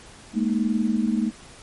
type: chord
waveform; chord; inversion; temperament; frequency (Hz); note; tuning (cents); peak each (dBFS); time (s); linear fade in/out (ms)
sine; Ab suspended second; none; equal with one note detuned; 212.1 / 233.1 / 311.1; Ab3 / Bb3 / Eb4; +37 / 0 / 0; -23 / -23 / -28; 0.33-1.32; 50
effects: pink hiss -46 dBFS RMS until 1.62 s + MP3 48 kbps